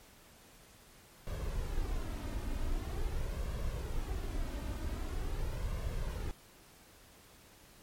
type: noise with flanger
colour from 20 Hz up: brown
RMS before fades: -36 dBFS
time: 1.27-6.31 s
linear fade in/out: 0 ms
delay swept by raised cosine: 1.8 to 3.3 ms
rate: 0.44 Hz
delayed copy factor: +0.55
effects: pink hiss -59 dBFS RMS until 7.82 s + MP3 64 kbps